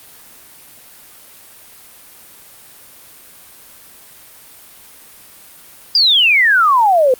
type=exponential sweep; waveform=sine; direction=down; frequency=4954 to 489.4 Hz; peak=-8 dBFS; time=5.95-7.14 s; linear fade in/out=2 ms; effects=white hiss -41 dBFS RMS until 7.19 s + Opus 32 kbps